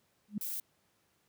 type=tone with exponential growth; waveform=sine; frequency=207.7 Hz; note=G#3; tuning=in tune; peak=-28 dBFS; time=0.28-0.38 s; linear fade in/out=5 ms; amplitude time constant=21 ms
type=noise; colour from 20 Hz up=violet; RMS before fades=-38 dBFS; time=0.41-0.6 s; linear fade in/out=2 ms
effects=pink hiss -73 dBFS RMS until 1.28 s + high-pass 100 Hz 12 dB/octave